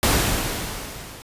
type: noise with level ramp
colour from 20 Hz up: pink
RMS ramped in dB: -17 to -40 dBFS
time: 0.03-1.22 s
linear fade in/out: 0 ms
effects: resampled to 32000 Hz